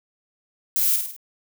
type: noise with echo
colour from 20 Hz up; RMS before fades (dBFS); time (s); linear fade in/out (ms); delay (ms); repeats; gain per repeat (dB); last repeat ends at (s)
violet; -21; 0.76-0.96; 0; 51; 4; -5; 1.164
effects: none